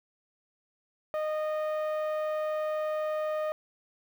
sawtooth tone with low-pass filter, 616 Hz, D#5, 17 cents flat, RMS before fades -31 dBFS, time 1.14-3.52 s, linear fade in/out 0 ms, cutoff 1300 Hz, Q 0.58, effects 9-bit

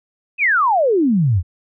sine exponential sweep, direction down, 2637 to 79.6 Hz, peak -12 dBFS, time 0.38-1.43 s, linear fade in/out 50 ms, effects none

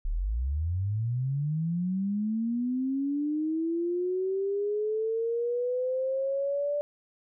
sine linear sweep, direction up, 32.7 to 587.3 Hz, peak -26 dBFS, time 0.05-6.81 s, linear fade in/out 0 ms, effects none

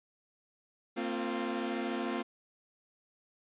sawtooth chord, Bb suspended second, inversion none, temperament equal with one note detuned, 228.2 / 261.6 / 349.2 Hz, Bb3 / C4 / F4, -37 / 0 / 0 cents, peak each -33 dBFS, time 0.96-2.23 s, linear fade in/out 20 ms, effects resampled to 8000 Hz

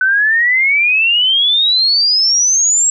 sine exponential sweep, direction up, 1500 to 7680 Hz, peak -9 dBFS, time 0.01-2.9 s, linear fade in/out 2 ms, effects none

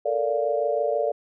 sine chord, Bb major seventh, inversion third, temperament equal with one note detuned, 440 / 466.2 / 581.9 / 698.5 Hz, A4 / Bb4 / D5 / F5, 0 / 0 / -16 / 0 cents, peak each -28 / -28 / -24 / -29 dBFS, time 0.05-1.12 s, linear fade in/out 10 ms, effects none

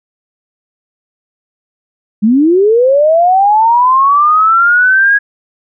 sine linear sweep, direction up, 199.9 to 1661.2 Hz, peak -5 dBFS, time 2.22-5.19 s, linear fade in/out 20 ms, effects none

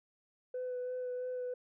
sine tone with vibrato, 501 Hz, B4, 25 cents sharp, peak -34 dBFS, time 0.54-1.54 s, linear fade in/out 5 ms, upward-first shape sine, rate 3 Hz, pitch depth 15 cents each way, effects tanh soft clip ceiling -33 dBFS

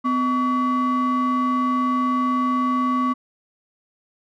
triangle ring-modulated tone, 440 Hz, A4, in tune, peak -13 dBFS, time 0.04-3.14 s, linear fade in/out 20 ms, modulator 694 Hz, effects none

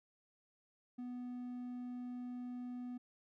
triangle tone, 246.9 Hz, B3, in tune, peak -40 dBFS, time 0.98-2.98 s, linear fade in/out 10 ms, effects none

